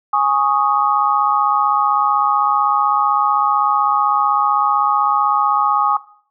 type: chord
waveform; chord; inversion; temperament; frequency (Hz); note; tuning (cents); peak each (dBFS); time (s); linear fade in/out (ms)
sine; Ab suspended fourth; none; equal; 830.6 / 1108.7 / 1244.5; Ab5 / Db6 / Eb6; 0 / 0 / 0; -17; 0.13-5.97; 5
effects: noise-tail reverb RT60 0.5 s tail -17 dB re dry